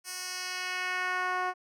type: tone with band-pass filter sweep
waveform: 10% pulse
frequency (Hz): 366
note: F#4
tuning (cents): -19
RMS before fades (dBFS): -33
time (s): 0.04-1.54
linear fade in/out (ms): 50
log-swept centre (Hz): 8600 to 820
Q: 1.1
effects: none